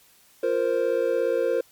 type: chord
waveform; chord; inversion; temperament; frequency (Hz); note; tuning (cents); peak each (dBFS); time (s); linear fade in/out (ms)
triangle; F suspended fourth; none; equal; 349.2 / 466.2 / 523.3; F4 / Bb4 / C5; 0 / 0 / 0; -27 / -22 / -22; 0.43-1.61; 5
effects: white hiss -57 dBFS RMS until 1.71 s + MP3 96 kbps